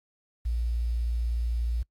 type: tone with quantisation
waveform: sine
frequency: 58.27 Hz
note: A#1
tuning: in tune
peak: -25 dBFS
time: 0.45-1.83 s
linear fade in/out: 10 ms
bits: 9
effects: noise-tail reverb RT60 0.1 s tail -24 dB re dry + AAC 48 kbps